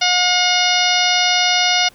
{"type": "harmonic tone", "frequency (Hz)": 720, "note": "F#5", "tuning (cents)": -47, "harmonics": [1, 2, 3, 4, 5, 6, 7, 8], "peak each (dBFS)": [-20, -23, -20, -20, -21, -24, -21, -23], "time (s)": [0.01, 1.89], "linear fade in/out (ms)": 10, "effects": ["pink hiss -49 dBFS RMS until 1.94 s"]}